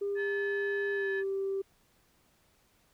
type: tone with pitch glide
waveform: sine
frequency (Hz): 401.8 to 389.9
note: G4 to G4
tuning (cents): +43 to -9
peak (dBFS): -29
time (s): 0.01-1.62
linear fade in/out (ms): 10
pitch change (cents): -52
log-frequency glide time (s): 0.93-1.11
type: tone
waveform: sine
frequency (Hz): 1730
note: A6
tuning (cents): -30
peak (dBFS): -32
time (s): 0.15-1.24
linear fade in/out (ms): 50
effects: tanh soft clip ceiling -25 dBFS + pink hiss -68 dBFS RMS until 2.93 s